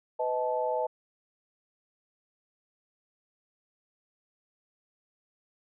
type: tone cluster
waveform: sine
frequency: 502 / 628 / 872 Hz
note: B4 / D#5 / A5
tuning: +28 / +16 / -16 cents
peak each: -31 dBFS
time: 0.19-0.87 s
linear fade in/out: 10 ms
effects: none